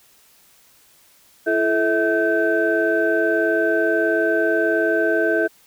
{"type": "tone cluster", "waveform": "sine", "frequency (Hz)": [335.8, 434.3, 647, 1544], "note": ["E4", "A4", "E5", "G6"], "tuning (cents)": [32, -23, -32, -27], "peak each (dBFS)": -21, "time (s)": [1.46, 5.48], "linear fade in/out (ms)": 20, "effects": ["tanh soft clip ceiling -7 dBFS", "white hiss -54 dBFS RMS until 5.66 s"]}